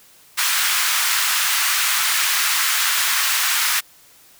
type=high-pass noise; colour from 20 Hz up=pink; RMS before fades=-19 dBFS; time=0.37-3.81 s; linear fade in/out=20 ms; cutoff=1200 Hz; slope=24 dB/octave; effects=white hiss -50 dBFS RMS until 4.39 s